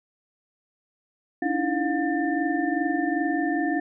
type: tone cluster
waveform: sine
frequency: 284.8 / 307.7 / 329.9 / 713 / 1786 Hz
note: C#4 / D#4 / E4 / F5 / A6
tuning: +47 / -19 / +1 / +36 / +25 cents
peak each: -27 / -29 / -28 / -29 / -31 dBFS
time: 1.42-3.8 s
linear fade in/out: 5 ms
effects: none